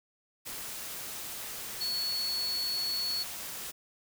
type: tone in noise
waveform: sine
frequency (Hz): 4400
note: C#8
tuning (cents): -14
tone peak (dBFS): -30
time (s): 1.8-3.24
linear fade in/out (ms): 20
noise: white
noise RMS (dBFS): -40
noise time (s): 0.45-3.72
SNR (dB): +7
effects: none